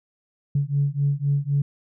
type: beating tone pair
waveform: sine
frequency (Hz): 140 / 143.9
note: C#3 / D3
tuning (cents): +18 / -35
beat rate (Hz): 3.9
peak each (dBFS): -22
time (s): 0.55-1.62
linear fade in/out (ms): 5
effects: tanh soft clip ceiling -12 dBFS